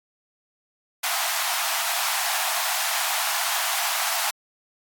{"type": "high-pass noise", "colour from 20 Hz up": "pink", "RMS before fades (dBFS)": -25, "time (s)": [1.03, 4.31], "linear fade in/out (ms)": 10, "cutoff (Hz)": 660, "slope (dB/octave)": 96, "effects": ["AAC 64 kbps"]}